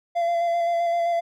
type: tone with vibrato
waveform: triangle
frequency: 684 Hz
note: F5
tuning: 36 cents flat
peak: -18 dBFS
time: 0.15-1.21 s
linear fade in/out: 20 ms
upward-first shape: square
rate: 7.7 Hz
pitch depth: 15 cents each way
effects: none